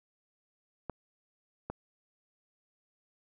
clicks, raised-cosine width 1 ms, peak -22 dBFS, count 2, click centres 0.897 / 1.7 s, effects none

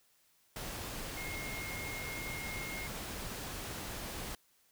sine tone in noise, 2145 Hz, C7, 42 cents sharp, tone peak -42 dBFS, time 1.17-2.87 s, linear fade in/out 2 ms, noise pink, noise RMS -42 dBFS, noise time 0.56-4.35 s, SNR -3 dB, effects white hiss -70 dBFS RMS until 4.71 s

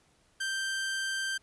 sawtooth tone, 1568 Hz, G6, in tune, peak -27 dBFS, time 0.4-1.38 s, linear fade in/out 10 ms, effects pink hiss -67 dBFS RMS until 1.42 s + resampled to 24000 Hz

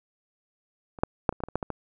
clicks, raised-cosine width 1 ms, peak -28 / -6 / -6 / -25 / -26 / -12 / -27 / -11 / -16 / -17 dBFS, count 10, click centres 0.988 / 1.035 / 1.292 / 1.326 / 1.404 / 1.437 / 1.486 / 1.556 / 1.628 / 1.703 s, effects none

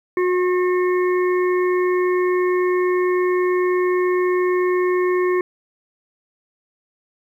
harmonic tone with a mistuned harmonic, 362.9 Hz, F#4, 34 cents flat, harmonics 1 / 3 / 5 / 6, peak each -16 / -26 / -30 / -32 dBFS, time 0.17-5.41 s, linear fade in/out 2 ms, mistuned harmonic 3, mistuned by -15 cents, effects 9-bit

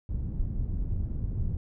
pink low-pass noise, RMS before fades -30 dBFS, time 0.09-1.57 s, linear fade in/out 2 ms, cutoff 120 Hz, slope 12 dB/octave, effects none

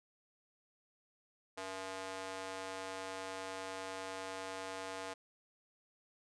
square tone with high-pass filter, 95 Hz, F#2, 46 cents sharp, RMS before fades -44 dBFS, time 1.57-5.14 s, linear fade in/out 10 ms, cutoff 590 Hz, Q 1.1, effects resampled to 22050 Hz

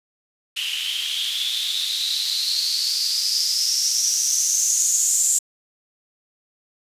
blue noise with band-pass filter sweep, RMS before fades -22 dBFS, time 0.56-5.39 s, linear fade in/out 10 ms, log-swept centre 2900 to 7400 Hz, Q 8.3, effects resampled to 32000 Hz

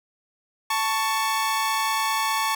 sawtooth tone pair together, 884.2 / 1114 Hz, A5 / C#6, +8 / +8 cents, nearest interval major third, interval 400 cents, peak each -21 dBFS, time 0.7-2.55 s, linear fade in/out 5 ms, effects none

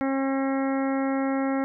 harmonic tone, 270 Hz, C#4, 45 cents flat, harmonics 1 / 2 / 3 / 4 / 5 / 6 / 7 / 8, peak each -24 / -30 / -33 / -40 / -37 / -43 / -40 / -42 dBFS, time 0.01-1.64 s, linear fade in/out 0 ms, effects none

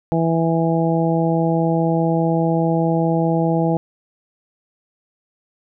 harmonic tone, 164.81 Hz, E3, in tune, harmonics 1 / 2 / 3 / 4 / 5, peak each -18 / -21 / -23 / -24 / -25 dBFS, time 0.12-3.77 s, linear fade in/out 0 ms, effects none

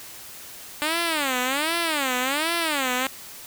5% pulse tone with vibrato, 291.6 Hz, D4, 12 cents flat, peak -11 dBFS, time 0.82-3.07 s, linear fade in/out 0 ms, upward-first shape sine, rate 1.3 Hz, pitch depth 270 cents each way, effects white hiss -41 dBFS RMS until 3.46 s

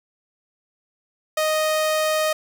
sawtooth tone, 622 Hz, D#5, 1 cent flat, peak -15 dBFS, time 1.37-2.33 s, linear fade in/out 5 ms, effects none

